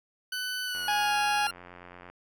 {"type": "tone with pitch glide", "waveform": "20% pulse", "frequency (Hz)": [1500, 1391.5], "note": ["F#6", "F6"], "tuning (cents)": [23, -7], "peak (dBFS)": -26, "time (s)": [0.32, 1.51], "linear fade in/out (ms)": 5, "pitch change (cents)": -130, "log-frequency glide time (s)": [0.65, 1.18]}
{"type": "click train", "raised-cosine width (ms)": 0.5, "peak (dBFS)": -31, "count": 121, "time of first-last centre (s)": [0.75, 2.1], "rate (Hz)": 88.9}
{"type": "harmonic tone", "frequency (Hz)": 830.6, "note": "G#5", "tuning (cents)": 0, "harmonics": [1, 2, 3, 4, 6, 7], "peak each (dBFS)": [-26, -32, -36, -38, -42, -43], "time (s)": [0.88, 1.47], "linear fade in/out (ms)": 2}
{"effects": []}